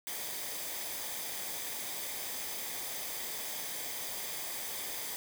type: noise with comb filter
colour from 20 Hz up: white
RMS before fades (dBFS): -39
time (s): 0.07-5.16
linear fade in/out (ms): 0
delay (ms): 0.72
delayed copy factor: -0.5
effects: none